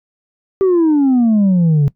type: exponential sweep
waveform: sine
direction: down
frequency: 392 to 138.59 Hz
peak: -6 dBFS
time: 0.61-1.88 s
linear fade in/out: 0 ms
effects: noise-tail reverb RT60 0.1 s tail -21 dB re dry + tanh soft clip ceiling -8 dBFS